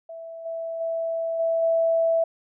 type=tone with level steps; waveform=sine; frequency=659.3 Hz; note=E5; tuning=in tune; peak=-35 / -28 / -24 / -20 / -18 dBFS; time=0.09-2.24 s; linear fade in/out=5 ms; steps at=0.45 / 0.8 / 1.39 / 1.62 s; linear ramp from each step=10 ms; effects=none